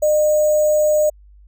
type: tone with sample-and-hold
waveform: sine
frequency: 607 Hz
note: D#5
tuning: 43 cents flat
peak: -12 dBFS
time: 0.02-1.1 s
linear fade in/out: 10 ms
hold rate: 7350 Hz
effects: added 50 Hz sine -43 dBFS peak until 1.47 s